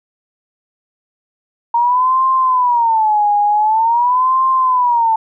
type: tone with vibrato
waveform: sine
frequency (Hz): 930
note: A#5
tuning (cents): -4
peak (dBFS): -10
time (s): 1.74-5.16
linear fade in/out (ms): 5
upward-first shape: sine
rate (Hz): 0.46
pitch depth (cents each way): 210
effects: none